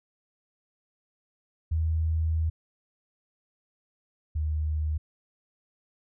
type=tone pair in turn; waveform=sine; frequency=80.2 / 76.92 Hz; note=E2 / D#2; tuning=-47 / -19 cents; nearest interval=minor second; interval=72 cents; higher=first; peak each=-23 / -25 dBFS; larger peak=first; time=1.71-2.5 / 4.35-4.98 s; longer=first; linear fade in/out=10 ms; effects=none